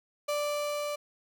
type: tone with level ramp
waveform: 35% pulse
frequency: 587.3 Hz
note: D5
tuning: in tune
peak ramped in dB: -26 to -30 dBFS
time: 0.28-0.96 s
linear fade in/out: 10 ms
effects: none